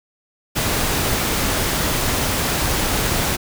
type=noise; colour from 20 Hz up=pink; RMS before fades=-20 dBFS; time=0.55-3.37 s; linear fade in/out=20 ms; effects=none